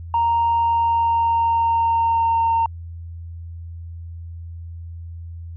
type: tone with pitch glide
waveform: sine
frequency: 930 to 915.6 Hz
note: A#5 to A#5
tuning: -4 to -31 cents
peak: -14 dBFS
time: 0.14-2.66 s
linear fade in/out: 2 ms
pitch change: -27 cents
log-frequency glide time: 0.41-2.51 s
effects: tanh soft clip ceiling -12 dBFS + added 84 Hz sine -31 dBFS peak until 5.56 s